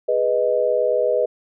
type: chord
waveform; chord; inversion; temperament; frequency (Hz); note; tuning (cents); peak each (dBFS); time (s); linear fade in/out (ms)
sine; G# minor; none; equal; 415.3 / 493.9 / 622.3; G#4 / B4 / D#5; 0 / 0 / 0; -24 / -19 / -20; 0.08-1.26; 10
effects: none